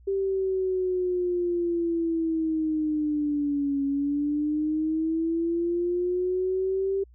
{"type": "linear two-way sweep", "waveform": "sine", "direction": "down then up", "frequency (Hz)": [392.8, 277.2, 392.8], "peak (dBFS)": -23, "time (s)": [0.07, 7.04], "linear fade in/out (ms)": 10, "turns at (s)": 3.84, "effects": ["added 60 Hz sine -50 dBFS peak until 7.14 s"]}